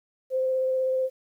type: tone with vibrato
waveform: sine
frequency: 520 Hz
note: C5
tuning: 11 cents flat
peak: -22 dBFS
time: 0.3-1.1 s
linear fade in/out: 50 ms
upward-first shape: square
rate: 16 Hz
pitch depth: 8 cents each way
effects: 10-bit